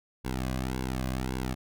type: tone with flanger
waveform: sawtooth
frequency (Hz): 64.2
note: C2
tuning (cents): -32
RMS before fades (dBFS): -32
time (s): 0.24-1.55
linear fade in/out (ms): 20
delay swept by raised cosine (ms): 1.6 to 2.24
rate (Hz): 1.8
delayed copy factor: -0.85
effects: none